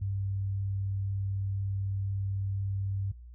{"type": "tone", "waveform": "sine", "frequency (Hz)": 98, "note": "G2", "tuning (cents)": 0, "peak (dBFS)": -29, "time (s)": [0.01, 3.12], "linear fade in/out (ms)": 10, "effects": ["noise-tail reverb RT60 0.3 s tail -23 dB re dry", "added 60 Hz sine -45 dBFS peak until 3.34 s"]}